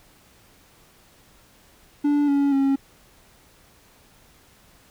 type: tone with pitch steps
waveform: triangle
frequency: 290.5 / 281.7 / 273.2 Hz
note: D4 / C#4 / C#4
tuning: -19 / +28 / -25 cents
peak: -15 dBFS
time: 2.04-2.76 s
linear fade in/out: 10 ms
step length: 240 ms
effects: pink hiss -55 dBFS RMS until 4.9 s